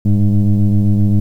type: tone with frequency modulation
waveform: sine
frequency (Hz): 103.83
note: G#2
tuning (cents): 0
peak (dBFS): -7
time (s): 0.05-1.2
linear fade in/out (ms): 5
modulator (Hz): 100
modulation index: 1.2
effects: tanh soft clip ceiling -6 dBFS + 8-bit